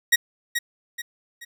sawtooth tone with echo, 1895 Hz, A#6, 28 cents sharp, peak -10 dBFS, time 0.12-0.16 s, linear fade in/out 10 ms, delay 430 ms, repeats 3, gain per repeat -8 dB, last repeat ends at 1.45 s, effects none

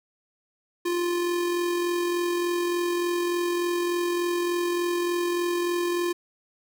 square tone with amplitude modulation, 349.2 Hz, F4, in tune, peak -23 dBFS, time 0.85-6.13 s, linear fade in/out 10 ms, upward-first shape sine, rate 43.4 Hz, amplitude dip 30%, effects none

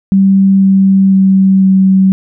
sine tone with pitch steps, 194 / 192.88 / 191.77 / 190.67 Hz, G3 / G3 / G3 / G3, -18 / -28 / -38 / -48 cents, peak -4 dBFS, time 0.12-2.12 s, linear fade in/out 0 ms, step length 500 ms, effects none

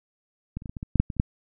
clicks, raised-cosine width 5 ms, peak -18 / -30 / -22 / -24 / -22 / -20 / -9 / -6 / -20 / -29 / -6 dBFS, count 11, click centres 0.57 / 0.621 / 0.658 / 0.695 / 0.768 / 0.829 / 0.957 / 1 / 1.102 / 1.167 / 1.199 s, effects none

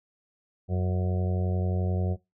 harmonic tone, 91.4 Hz, F#2, 21 cents flat, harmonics 1 / 2 / 4 / 5 / 6 / 7 / 8, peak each -25 / -31 / -37 / -39 / -41 / -42 / -43 dBFS, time 0.68-2.17 s, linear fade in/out 50 ms, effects noise-tail reverb RT60 0.2 s tail -20 dB re dry

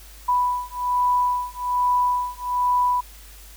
sine beating tone pair, 987.8 / 989 Hz, B5 / B5, 0 / +2 cents, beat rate 1.2 Hz, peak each -22 dBFS, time 0.28-3.01 s, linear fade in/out 10 ms, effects added 50 Hz sine -43 dBFS peak until 3.56 s + white hiss -47 dBFS RMS until 3.56 s

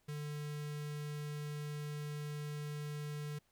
square tone with notch filter, 148.2 Hz, D3, 16 cents sharp, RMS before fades -42 dBFS, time 0.08-3.39 s, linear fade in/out 10 ms, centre 800 Hz, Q 1.7, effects pink hiss -75 dBFS RMS until 3.51 s

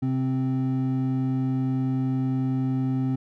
triangle tone pair together, 130.81 / 261.6 Hz, C3 / C4, 0 / 0 cents, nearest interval octave, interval 1200 cents, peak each -23 / -23 dBFS, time 0.02-3.16 s, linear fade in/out 10 ms, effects none

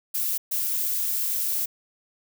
violet noise bursts at uneven times, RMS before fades -26 dBFS, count 2, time 0.14-0.38 / 0.51-1.66 s, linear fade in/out 10 ms, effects none

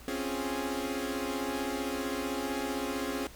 sawtooth chord, Db major seventh, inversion third, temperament equal, 261.6 / 277.2 / 349.2 / 415.3 Hz, C4 / Db4 / F4 / Ab4, 0 / 0 / 0 / 0 cents, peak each -33 / -32 / -36 / -34 dBFS, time 0.08-3.27 s, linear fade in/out 0 ms, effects added 60 Hz sine -51 dBFS peak until 3.35 s + pink hiss -52 dBFS RMS until 3.35 s

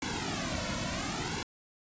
pink noise with flanger, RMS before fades -34 dBFS, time 0.02-1.43 s, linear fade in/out 2 ms, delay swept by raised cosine 1.6 to 2.52 ms, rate 0.71 Hz, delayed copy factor -0.9, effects resampled to 16000 Hz

